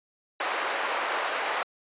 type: band-pass noise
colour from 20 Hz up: pink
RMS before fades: -29 dBFS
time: 0.4-1.63 s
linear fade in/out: 2 ms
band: 610 to 2100 Hz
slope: 12 dB/octave
effects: high-pass 400 Hz 12 dB/octave + resampled to 8000 Hz